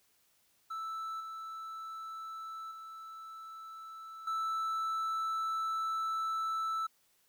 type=tone with level steps; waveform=triangle; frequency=1318.5 Hz; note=E6; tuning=in tune; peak=-35 / -39 / -43 / -30 dBFS; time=0.7-6.87 s; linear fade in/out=10 ms; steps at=1.2 / 2.71 / 4.27 s; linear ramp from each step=5 ms; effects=white hiss -71 dBFS RMS until 7.28 s